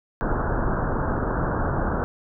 pink low-pass noise, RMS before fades -24 dBFS, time 0.21-2.04 s, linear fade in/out 0 ms, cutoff 1600 Hz, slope 96 dB/octave, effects none

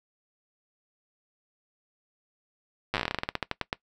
slowing click train, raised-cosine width 0.3 ms, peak -11 dBFS, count 20, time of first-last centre 2.94-3.729 s, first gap 8 ms, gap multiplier 1.16, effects noise-tail reverb RT60 0.1 s tail -20 dB re dry

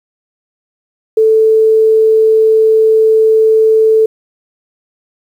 sine tone, 440.2 Hz, A4, 1 cent sharp, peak -5 dBFS, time 1.17-4.06 s, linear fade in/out 5 ms, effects 7-bit

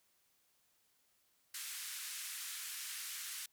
white band-pass noise, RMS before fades -45 dBFS, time 1.54-3.46 s, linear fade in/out 5 ms, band 1400 to 13000 Hz, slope 24 dB/octave, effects white hiss -75 dBFS RMS until 3.52 s

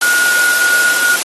sine tone in noise, 1444 Hz, F#6, 43 cents flat, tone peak -10 dBFS, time 0.02-1.16 s, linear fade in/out 5 ms, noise white, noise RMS -17 dBFS, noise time 0.01-1.23 s, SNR +4 dB, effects high-pass 300 Hz 12 dB/octave + AAC 32 kbps

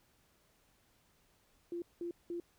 sine tone bursts, 345 Hz, F4, 21 cents flat, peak -37 dBFS, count 3, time 1.72-2.4 s, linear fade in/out 2 ms, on 100 ms, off 190 ms, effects pink hiss -71 dBFS RMS until 2.58 s

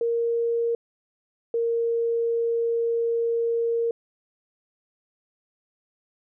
sine tone pair in turn, 466.2 / 464.1 Hz, A#4 / A#4, 0 / -8 cents, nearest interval unison, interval 8 cents, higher first, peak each -21 dBFS, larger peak neither, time 0.01-0.75 / 1.54-3.91 s, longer second, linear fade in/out 2 ms, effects none

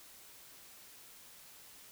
silence, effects white hiss -56 dBFS RMS until 1.91 s

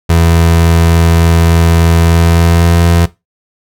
30% pulse tone with pitch glide, 83.4 to 84.91 Hz, E2 to F2, +21 to -48 cents, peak -3 dBFS, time 0.09-3.06 s, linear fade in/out 10 ms, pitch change +31 cents, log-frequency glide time 2.03-2.79 s, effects noise-tail reverb RT60 0.2 s tail -17 dB re dry

